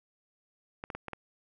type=clicks; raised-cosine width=0.5 ms; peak=-23 dBFS; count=5; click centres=0.839 / 0.902 / 0.95 / 1.083 / 1.133 s; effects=none